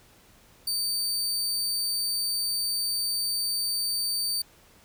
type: tone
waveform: sawtooth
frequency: 4600 Hz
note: D8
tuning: 37 cents flat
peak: -23 dBFS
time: 0.67-4.42 s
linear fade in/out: 5 ms
effects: pink hiss -57 dBFS RMS until 4.84 s